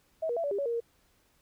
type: tone with pitch steps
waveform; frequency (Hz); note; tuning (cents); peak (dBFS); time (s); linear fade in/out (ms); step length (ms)
sine; 643 / 477.3 / 669 / 573 / 401.9 / 562 / 469 / 466.1; E5 / A#4 / E5 / D5 / G4 / C#5 / A#4 / A#4; -43 / +41 / +25 / -43 / +43 / +24 / +11 / 0; -28; 0.22-0.804; 10; 73
effects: pink hiss -68 dBFS RMS until 1.41 s

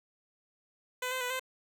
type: tone with pitch steps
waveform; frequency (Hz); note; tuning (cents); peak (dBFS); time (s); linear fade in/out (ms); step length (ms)
10% pulse; 503 / 515 / 495.7 / 517; B4 / C5 / B4 / C5; +32 / -28 / +6 / -21; -24; 1.02-1.396; 5; 94
effects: none

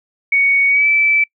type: tone with pitch glide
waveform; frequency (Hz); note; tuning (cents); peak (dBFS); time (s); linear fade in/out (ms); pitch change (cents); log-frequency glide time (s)
sine; 2232 to 2316; C#7 to D7; +11 to -25; -10; 0.32-1.24; 5; +64; 0.69-0.87
effects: noise-tail reverb RT60 0.1 s tail -26 dB re dry

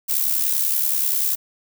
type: noise with amplitude modulation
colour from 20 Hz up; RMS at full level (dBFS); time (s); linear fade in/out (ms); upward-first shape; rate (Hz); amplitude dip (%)
violet; -18; 0.08-1.36; 20; sine; 70.4; 60
effects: none

